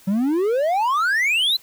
triangle exponential sweep, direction up, 185 to 4153 Hz, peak -15 dBFS, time 0.07-1.57 s, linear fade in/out 10 ms, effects white hiss -50 dBFS RMS until 1.62 s

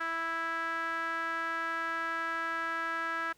sawtooth tone with band-pass filter, 329.6 Hz, E4, in tune, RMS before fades -34 dBFS, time 0-3.33 s, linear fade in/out 10 ms, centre 1500 Hz, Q 6.5, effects pink hiss -66 dBFS RMS until 3.37 s

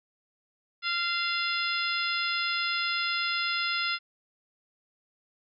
harmonic tone with a mistuned harmonic, 692 Hz, F5, 16 cents flat, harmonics 2 / 3 / 4 / 5 / 6 / 7, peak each -31 / -33 / -34 / -35 / -36 / -36 dBFS, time 0.82-3.99 s, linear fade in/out 50 ms, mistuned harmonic 7, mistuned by +70 cents, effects none

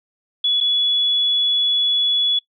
sine tone with dropouts, 3400 Hz, G#7, 40 cents sharp, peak -15 dBFS, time 0.44-2.39 s, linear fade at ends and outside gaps 5 ms, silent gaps 0.604-0.609 s, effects noise-tail reverb RT60 0.1 s tail -22 dB re dry

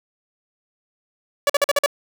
sawtooth tone bursts, 571 Hz, D5, 49 cents flat, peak -10 dBFS, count 6, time 1.47-1.861 s, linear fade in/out 2 ms, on 26 ms, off 47 ms, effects none

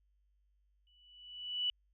sine tone with exponential growth, 2960 Hz, F#7, in tune, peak -29 dBFS, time 0.87-1.7 s, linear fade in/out 1 ms, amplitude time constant 180 ms, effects added 50 Hz sine -70 dBFS peak until 1.93 s

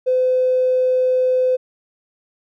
triangle tone with tanh clipping, 510 Hz, C5, 44 cents flat, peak -13 dBFS, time 0.06-1.57 s, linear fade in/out 20 ms, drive 2 dB, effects none

